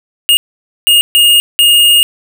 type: tone bursts at uneven times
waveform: square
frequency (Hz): 2847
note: F7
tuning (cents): +33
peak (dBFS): -5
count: 4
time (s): 0.29-0.37 / 0.87-1.01 / 1.15-1.4 / 1.59-2.03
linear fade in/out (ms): 0
effects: none